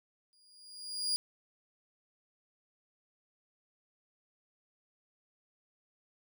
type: tone with exponential growth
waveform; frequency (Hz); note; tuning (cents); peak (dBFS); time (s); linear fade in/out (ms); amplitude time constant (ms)
35% pulse; 4852; D#8; -44; -26; 0.33-1.16; 0; 180
effects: none